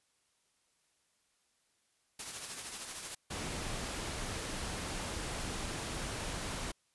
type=noise with tremolo; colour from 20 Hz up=white; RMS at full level=-40 dBFS; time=2.19-3.15 s; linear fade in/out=5 ms; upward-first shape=triangle; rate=13 Hz; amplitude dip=50%
type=noise; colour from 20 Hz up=pink; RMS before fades=-39 dBFS; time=3.3-6.72 s; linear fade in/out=10 ms
effects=white hiss -75 dBFS RMS until 6.94 s + resampled to 24000 Hz